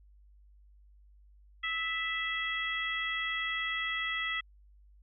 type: harmonic tone with a mistuned harmonic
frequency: 659.3 Hz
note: E5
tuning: in tune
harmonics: 2 / 3 / 4 / 5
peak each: -39 / -33 / -41 / -38 dBFS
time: 1.63-4.41 s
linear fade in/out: 10 ms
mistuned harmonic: 2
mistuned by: -18 cents
effects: added 50 Hz sine -56 dBFS peak until 5.02 s